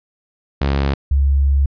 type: tone pair in turn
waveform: sawtooth / sine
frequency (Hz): 69.3 / 69.3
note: C#2 / C#2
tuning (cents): 0 / 0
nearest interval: unison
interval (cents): 0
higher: neither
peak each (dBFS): -11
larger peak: neither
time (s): 0.61-0.94 / 1.11-1.66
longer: second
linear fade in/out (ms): 5
effects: resampled to 11025 Hz